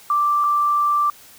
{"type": "tone pair in turn", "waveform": "sine", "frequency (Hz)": [1174.7, 1174.7], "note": ["D6", "D6"], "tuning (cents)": [0, 0], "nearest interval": "unison", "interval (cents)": 0, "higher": "neither", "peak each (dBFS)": -15, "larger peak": "neither", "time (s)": [[0.1, 0.44], [0.44, 1.1]], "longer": "second", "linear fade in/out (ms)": 2, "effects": ["white hiss -46 dBFS RMS until 1.38 s"]}